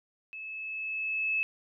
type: tone with level ramp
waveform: sine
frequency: 2600 Hz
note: E7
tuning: 24 cents flat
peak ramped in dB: -39 to -25 dBFS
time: 0.33-1.43 s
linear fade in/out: 0 ms
effects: none